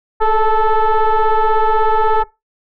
sine tone with frequency modulation, 442.2 Hz, A4, 9 cents sharp, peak -8 dBFS, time 0.2-2.24 s, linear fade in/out 20 ms, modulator 434 Hz, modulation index 1.8, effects noise-tail reverb RT60 0.2 s tail -18 dB re dry + tanh soft clip ceiling -7 dBFS

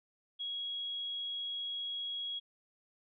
sine tone, 3315 Hz, G#7, 4 cents flat, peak -36 dBFS, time 0.39-2.4 s, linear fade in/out 20 ms, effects none

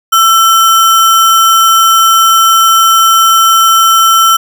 sine tone with sample-and-hold, 1337 Hz, E6, 24 cents sharp, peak -3 dBFS, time 0.12-4.37 s, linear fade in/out 10 ms, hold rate 4410 Hz, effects none

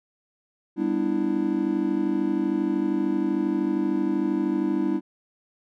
triangle chord, E minor seventh, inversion first, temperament just, 197.78 / 247.2 / 296.7 / 329.6 Hz, G3 / B3 / D4 / E4, +16 / +2 / +18 / 0 cents, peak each -27 / -28 / -24 / -24 dBFS, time 0.76-5.01 s, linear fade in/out 50 ms, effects none

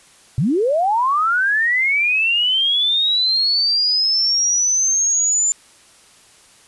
sine linear sweep, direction up, 109.3 to 7160 Hz, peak -14 dBFS, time 0.38-5.52 s, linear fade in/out 0 ms, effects white hiss -49 dBFS RMS until 6.67 s + resampled to 24000 Hz

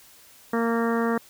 harmonic tone, 230.9 Hz, A#3, 16 cents flat, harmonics 1 / 2 / 3 / 4 / 5 / 6 / 7 / 8, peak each -24 / -26 / -33 / -34 / -32 / -35 / -37 / -36 dBFS, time 0.53-1.18 s, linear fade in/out 5 ms, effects white hiss -52 dBFS RMS until 1.29 s

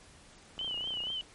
click train, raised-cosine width 1 ms, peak -34 dBFS, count 17, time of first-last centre 0.58-1.103 s, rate 30.6 Hz
sine tone with vibrato, 3000 Hz, F#7, 23 cents sharp, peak -33 dBFS, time 0.59-1.21 s, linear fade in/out 0 ms, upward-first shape triangle, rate 4.2 Hz, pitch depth 100 cents each way
effects pink hiss -56 dBFS RMS until 1.34 s + MP3 48 kbps

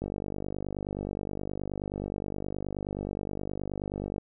click train, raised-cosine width 2 ms, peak -20 dBFS, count 207, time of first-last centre 0.02-4.182 s, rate 49.5 Hz, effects none

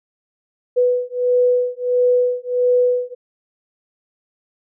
sine beating tone pair, 493.9 / 495.4 Hz, B4 / B4, 0 / +5 cents, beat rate 1.5 Hz, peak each -17 dBFS, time 0.76-3.15 s, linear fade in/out 20 ms, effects none

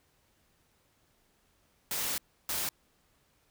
white noise bursts at uneven times, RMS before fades -33 dBFS, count 2, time 1.91-2.18 / 2.49-2.69 s, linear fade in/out 2 ms, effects pink hiss -70 dBFS RMS until 3.5 s

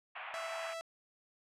pink band-pass noise, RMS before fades -45 dBFS, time 0.15-0.74 s, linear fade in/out 10 ms, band 670 to 2900 Hz, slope 48 dB/octave
sawtooth tone, 659.3 Hz, E5, in tune, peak -36 dBFS, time 0.34-0.81 s, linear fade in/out 0 ms
effects low-pass 9000 Hz 12 dB/octave

